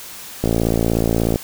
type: click train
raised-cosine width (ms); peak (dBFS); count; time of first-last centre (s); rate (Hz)
2; -4; 53; 0.44-1.359; 56.6
effects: white hiss -35 dBFS RMS until 1.43 s